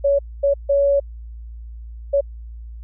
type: tone bursts at uneven times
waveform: sine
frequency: 562 Hz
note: C#5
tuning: 24 cents sharp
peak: -13 dBFS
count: 4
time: 0.04-0.19 / 0.43-0.54 / 0.69-1 / 2.13-2.21 s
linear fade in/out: 10 ms
effects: added 57 Hz sine -32 dBFS peak until 2.83 s